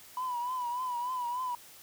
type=tone with vibrato; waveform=triangle; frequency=987.8 Hz; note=B5; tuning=in tune; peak=-28 dBFS; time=0.17-1.55 s; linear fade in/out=2 ms; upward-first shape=triangle; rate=3.4 Hz; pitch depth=79 cents each way; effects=tanh soft clip ceiling -28 dBFS + white hiss -53 dBFS RMS until 1.82 s